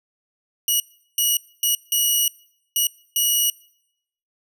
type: tone bursts at uneven times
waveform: 10% pulse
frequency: 2910 Hz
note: F#7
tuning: 29 cents flat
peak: -9 dBFS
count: 6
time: 0.68-0.8 / 1.18-1.37 / 1.63-1.75 / 1.92-2.28 / 2.76-2.87 / 3.16-3.5 s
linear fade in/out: 2 ms
effects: noise-tail reverb RT60 0.8 s tail -25 dB re dry